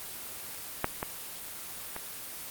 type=clicks; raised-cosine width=0.5 ms; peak=-10 / -16 / -21 dBFS; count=3; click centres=0.844 / 1.029 / 1.964 s; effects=white hiss -41 dBFS RMS until 2.5 s + Opus 24 kbps